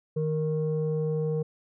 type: tone pair together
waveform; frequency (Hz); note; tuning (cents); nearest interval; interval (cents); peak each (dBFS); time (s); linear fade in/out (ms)
sine; 155.48 / 466.2; D#3 / A#4; -1 / 0; octave + perfect fifth; 1901; -26 / -27; 0.16-1.43; 10
effects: tanh soft clip ceiling -20 dBFS